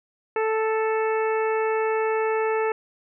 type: harmonic tone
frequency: 440 Hz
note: A4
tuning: in tune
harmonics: 1 / 2 / 3 / 4 / 5 / 6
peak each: -22 / -28 / -32 / -34 / -36 / -38 dBFS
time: 0.36-2.72 s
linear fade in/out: 2 ms
effects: none